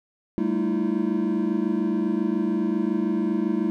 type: tone cluster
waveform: triangle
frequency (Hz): 198.2 / 223.8 / 311.5 / 338.7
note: G3 / A3 / D#4 / E4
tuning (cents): +19 / +30 / +2 / +47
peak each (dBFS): -25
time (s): 0.38-3.7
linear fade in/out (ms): 0
effects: none